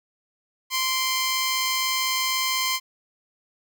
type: tone pair together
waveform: 10% pulse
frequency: 1042 / 2339 Hz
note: C6 / D7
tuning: -7 / -8 cents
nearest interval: octave + major second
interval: 1399 cents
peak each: -14 / -23 dBFS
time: 0.7-2.8 s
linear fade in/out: 50 ms
effects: none